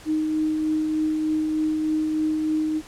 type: tone with tremolo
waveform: sine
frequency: 310.7 Hz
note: D#4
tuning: 2 cents flat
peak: -19 dBFS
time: 0.05-2.82 s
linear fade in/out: 50 ms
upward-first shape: triangle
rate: 3.3 Hz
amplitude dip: 30%
effects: pink hiss -45 dBFS RMS until 2.87 s + low-pass 10000 Hz 12 dB/octave